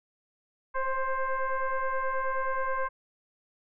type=tone with frequency modulation; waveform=sine; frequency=523.3 Hz; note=C5; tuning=in tune; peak=-26 dBFS; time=0.74-2.89 s; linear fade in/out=20 ms; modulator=528 Hz; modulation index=1.9; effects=none